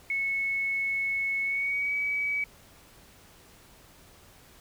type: tone with pitch glide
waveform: sine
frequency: 2200 to 2278 Hz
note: C#7 to C#7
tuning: -14 to +47 cents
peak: -26 dBFS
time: 0.1-2.44 s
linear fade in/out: 2 ms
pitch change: +61 cents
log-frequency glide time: 1.43-1.95 s
effects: pink hiss -55 dBFS RMS until 4.6 s